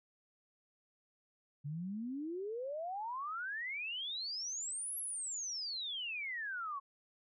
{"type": "exponential two-way sweep", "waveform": "sine", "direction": "up then down", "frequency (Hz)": [139, 11420, 1079], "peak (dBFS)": -38, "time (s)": [1.64, 6.8], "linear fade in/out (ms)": 20, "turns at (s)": 4.98, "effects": []}